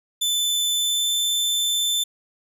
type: tone with pitch glide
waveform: sawtooth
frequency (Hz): 3518 to 3538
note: A7 to A7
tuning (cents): -1 to +9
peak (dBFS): -17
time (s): 0.21-2.04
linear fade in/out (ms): 10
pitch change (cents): +10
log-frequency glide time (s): 0.73-1.13
effects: none